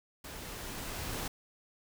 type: noise with level ramp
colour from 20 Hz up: pink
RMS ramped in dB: -45 to -37 dBFS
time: 0.24-1.28 s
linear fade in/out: 5 ms
effects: none